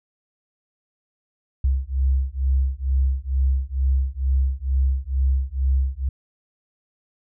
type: beating tone pair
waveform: sine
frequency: 65.41 / 67.61 Hz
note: C2 / C#2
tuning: 0 / -43 cents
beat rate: 2.2 Hz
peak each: -21 / -21 dBFS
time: 1.64-6.09 s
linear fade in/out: 5 ms
effects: none